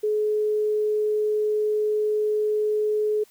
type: tone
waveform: sine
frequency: 424.9 Hz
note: G#4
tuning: 40 cents sharp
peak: -20 dBFS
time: 0.03-3.24 s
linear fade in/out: 10 ms
effects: white hiss -57 dBFS RMS until 3.3 s